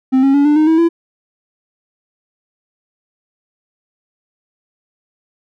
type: tone with pitch steps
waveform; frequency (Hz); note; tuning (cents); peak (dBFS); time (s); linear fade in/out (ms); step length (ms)
triangle; 261.5 / 272.6 / 284.2 / 296.2 / 308.8 / 321.9 / 335.6; C4 / C#4 / C#4 / D4 / D#4 / E4 / E4; -1 / -29 / +43 / +15 / -13 / -41 / +31; -6; 0.12-0.89; 20; 110
effects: none